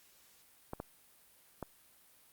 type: clicks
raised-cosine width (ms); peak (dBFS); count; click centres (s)
1; -25; 3; 0.734 / 0.801 / 1.627
effects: white hiss -64 dBFS RMS until 2.32 s + Opus 48 kbps